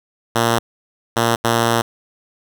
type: tone bursts at uneven times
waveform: 5% pulse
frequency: 116.3 Hz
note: A#2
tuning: 4 cents flat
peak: -3 dBFS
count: 3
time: 0.35-0.59 / 1.16-1.36 / 1.44-1.82 s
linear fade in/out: 10 ms
effects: none